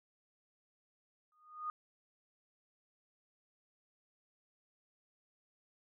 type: tone with exponential growth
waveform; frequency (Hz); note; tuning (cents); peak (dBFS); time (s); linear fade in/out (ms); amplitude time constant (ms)
sine; 1232; D#6; -17; -34; 1.32-1.7; 1; 82
effects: none